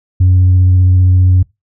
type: tone with vibrato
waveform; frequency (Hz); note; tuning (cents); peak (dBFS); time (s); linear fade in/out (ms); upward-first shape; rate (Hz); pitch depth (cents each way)
sine; 91.6; F#2; -17; -3; 0.2-1.43; 10; square; 15; 10
effects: noise-tail reverb RT60 0.2 s tail -24 dB re dry + tanh soft clip ceiling -3 dBFS